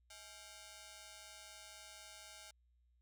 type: ring-modulated tone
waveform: 5% pulse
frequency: 740 Hz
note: F#5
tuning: in tune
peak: -39 dBFS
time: 0.1-2.51 s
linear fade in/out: 5 ms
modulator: 102 Hz
effects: added 60 Hz sine -70 dBFS peak until 3.01 s